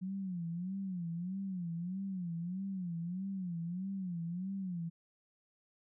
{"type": "tone with vibrato", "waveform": "sine", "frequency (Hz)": 180.8, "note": "F#3", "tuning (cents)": -40, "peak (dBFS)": -36, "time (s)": [0.01, 4.9], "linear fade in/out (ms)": 20, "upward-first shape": "sine", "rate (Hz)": 1.6, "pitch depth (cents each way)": 140, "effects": []}